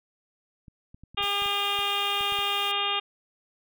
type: clicks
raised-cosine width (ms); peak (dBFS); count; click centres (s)
5; -35; 12; 0.682 / 0.945 / 1.036 / 1.146 / 1.207 / 1.239 / 1.421 / 1.46 / 1.79 / 2.209 / 2.323 / 2.389
type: harmonic tone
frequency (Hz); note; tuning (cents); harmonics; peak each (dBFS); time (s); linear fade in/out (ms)
403.7; G#4; -49; 1 / 2 / 3 / 4 / 5 / 6 / 7 / 8 / 9; -38 / -33 / -31 / -41 / -41 / -34 / -30 / -32 / -34; 1.17-3; 10
type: high-pass noise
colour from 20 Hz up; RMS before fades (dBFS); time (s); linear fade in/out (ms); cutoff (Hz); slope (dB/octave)
white; -44; 1.22-2.72; 10; 1700; 96
effects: none